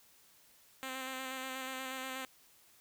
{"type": "tone with vibrato", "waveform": "5% pulse", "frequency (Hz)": 261.6, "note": "C4", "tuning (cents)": 0, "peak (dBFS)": -28, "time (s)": [0.83, 2.25], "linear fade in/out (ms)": 0, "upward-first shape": "square", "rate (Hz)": 8.3, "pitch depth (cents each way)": 17, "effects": ["white hiss -64 dBFS RMS until 2.8 s"]}